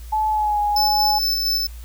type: tone with pitch glide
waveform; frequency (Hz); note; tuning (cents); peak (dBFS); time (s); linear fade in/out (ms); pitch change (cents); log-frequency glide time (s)
sine; 863 to 829.8; A5 to G#5; -34 to -2; -17; 0.12-1.19; 10; -68; 0.29-0.6
type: tone with tremolo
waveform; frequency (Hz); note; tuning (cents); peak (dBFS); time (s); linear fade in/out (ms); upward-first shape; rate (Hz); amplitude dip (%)
square; 5274; E8; 0; -18; 0.76-1.67; 5; square; 4.3; 25
effects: added 58 Hz sine -33 dBFS peak until 1.84 s + white hiss -48 dBFS RMS until 1.84 s